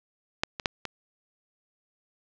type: clicks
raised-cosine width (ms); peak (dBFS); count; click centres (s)
0.2; -6 / -16 / -6 / -15; 4; 0.435 / 0.598 / 0.658 / 0.853
effects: low-pass 5000 Hz 12 dB/octave + 7-bit